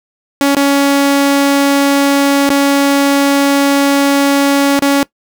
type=tone with dropouts; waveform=sawtooth; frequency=280.1 Hz; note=C#4; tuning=18 cents sharp; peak=-4 dBFS; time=0.41-5.03 s; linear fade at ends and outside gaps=0 ms; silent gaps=0.548-0.568 / 2.492-2.502 / 4.792-4.822 s; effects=noise-tail reverb RT60 0.1 s tail -20 dB re dry